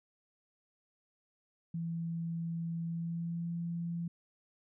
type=tone with pitch glide; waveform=sine; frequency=166.8 to 169.81 Hz; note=E3 to F3; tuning=+21 to -48 cents; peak=-34 dBFS; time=1.74-4.08 s; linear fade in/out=5 ms; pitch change=+31 cents; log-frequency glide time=2.86-3.51 s; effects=none